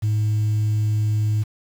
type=tone; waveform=sine; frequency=106.8 Hz; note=G#2; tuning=49 cents sharp; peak=-15 dBFS; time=0.02-1.44 s; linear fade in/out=20 ms; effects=tanh soft clip ceiling -16 dBFS + 7-bit